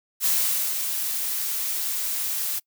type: noise with ADSR envelope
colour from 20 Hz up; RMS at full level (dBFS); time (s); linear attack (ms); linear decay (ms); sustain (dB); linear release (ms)
blue; -21; 0.2-2.6; 56; 480; -6; 20
effects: noise-tail reverb RT60 0.1 s tail -25 dB re dry